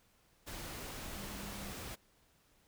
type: tone in noise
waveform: sine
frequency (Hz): 200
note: G3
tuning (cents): +35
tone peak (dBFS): -49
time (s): 1.15-1.73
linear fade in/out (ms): 20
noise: pink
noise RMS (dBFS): -45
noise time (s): 0.46-1.96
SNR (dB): -7
effects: pink hiss -70 dBFS RMS until 2.67 s